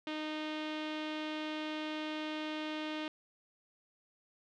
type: tone with low-pass filter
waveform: sawtooth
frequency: 308 Hz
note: D#4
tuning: 17 cents flat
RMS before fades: -39 dBFS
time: 0.07-3.08 s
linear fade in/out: 2 ms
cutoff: 3300 Hz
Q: 2.5
effects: none